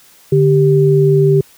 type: tone pair together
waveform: sine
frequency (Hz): 146.83 / 392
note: D3 / G4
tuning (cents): 0 / 0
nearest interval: octave + perfect fourth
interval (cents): 1700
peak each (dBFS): -10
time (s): 0.32-1.41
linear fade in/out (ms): 5
effects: white hiss -46 dBFS RMS until 1.57 s + high-pass 60 Hz 12 dB/octave